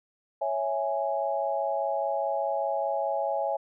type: chord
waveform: sine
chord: C# minor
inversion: none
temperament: equal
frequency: 554.4 / 659.3 / 830.6 Hz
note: C#5 / E5 / G#5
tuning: 0 / 0 / 0 cents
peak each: -30 dBFS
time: 0.41-3.57 s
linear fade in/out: 10 ms
effects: none